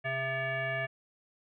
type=tone with frequency modulation; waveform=sine; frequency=1199 Hz; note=D6; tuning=36 cents sharp; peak=-30 dBFS; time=0.04-0.87 s; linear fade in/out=20 ms; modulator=534 Hz; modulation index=2.1; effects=none